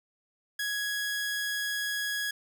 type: tone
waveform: sawtooth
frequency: 1666 Hz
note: G#6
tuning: 5 cents sharp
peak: -26 dBFS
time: 0.59-2.31 s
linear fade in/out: 5 ms
effects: none